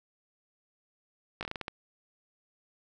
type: slowing click train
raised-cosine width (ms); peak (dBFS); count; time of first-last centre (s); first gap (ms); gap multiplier
0.3; -19; 8; 1.41-1.681; 18; 1.25
effects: none